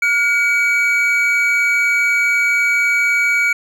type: tone pair together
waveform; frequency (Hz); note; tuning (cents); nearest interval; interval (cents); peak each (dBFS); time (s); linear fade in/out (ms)
triangle; 1431.3 / 2272; F6 / C#7; +42 / +42; minor sixth; 800; -17 / -12; 0.02-3.53; 5
effects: none